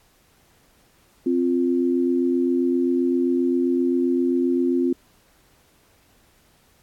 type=tone pair together; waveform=sine; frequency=261.6 / 349.2 Hz; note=C4 / F4; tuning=0 / 0 cents; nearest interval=perfect fourth; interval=500 cents; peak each=-20 / -21 dBFS; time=1.26-4.93 s; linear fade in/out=5 ms; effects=pink hiss -59 dBFS RMS until 6.82 s + AAC 64 kbps